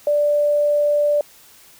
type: tone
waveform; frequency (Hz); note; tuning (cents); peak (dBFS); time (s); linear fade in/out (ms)
sine; 587.3; D5; 0; -14; 0.07-1.21; 2
effects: white hiss -48 dBFS RMS until 1.79 s